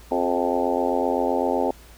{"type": "harmonic tone with a mistuned harmonic", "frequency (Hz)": 87.8, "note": "F2", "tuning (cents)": 10, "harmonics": [3, 4, 5, 6, 7, 8, 9, 10], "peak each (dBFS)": [-27, -29, -27, -27, -28, -31, -28, -30], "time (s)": [0.11, 1.71], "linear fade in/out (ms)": 5, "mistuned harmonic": 5, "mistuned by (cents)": -37, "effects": ["added 57 Hz sine -46 dBFS peak until 1.97 s", "pink hiss -50 dBFS RMS until 1.97 s"]}